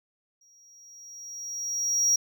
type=tone with exponential growth; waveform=triangle; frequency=5680 Hz; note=F8; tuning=28 cents sharp; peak=-17 dBFS; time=0.41-2.16 s; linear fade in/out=5 ms; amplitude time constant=380 ms; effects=none